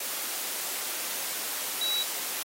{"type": "tone in noise", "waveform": "sine", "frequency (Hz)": 3900, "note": "B7", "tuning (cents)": -23, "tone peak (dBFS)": -26, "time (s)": [1.81, 2.03], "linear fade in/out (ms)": 5, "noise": "white", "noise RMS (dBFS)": -33, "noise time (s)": [0, 2.43], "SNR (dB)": 4, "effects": ["high-pass 300 Hz 12 dB/octave", "AAC 48 kbps"]}